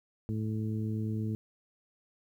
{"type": "harmonic tone", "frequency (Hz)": 108.8, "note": "A2", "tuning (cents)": -19, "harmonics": [1, 2, 3, 4], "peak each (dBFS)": [-32, -35, -41, -46], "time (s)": [0.29, 1.35], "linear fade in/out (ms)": 0, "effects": ["11-bit"]}